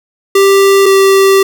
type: tone pair in turn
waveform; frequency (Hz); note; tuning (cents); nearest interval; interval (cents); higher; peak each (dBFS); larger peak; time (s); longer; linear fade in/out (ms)
square; 393 / 389.2; G4 / G4; +4 / -12; unison; 16; first; -5; neither; 0.35-0.86 / 0.86-1.43; second; 5
effects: none